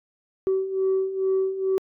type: beating tone pair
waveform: sine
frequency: 380 / 382.3 Hz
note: F#4 / G4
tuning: +46 / -43 cents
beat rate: 2.3 Hz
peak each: -26 / -21 dBFS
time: 0.47-1.78 s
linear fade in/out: 0 ms
effects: tanh soft clip ceiling -16 dBFS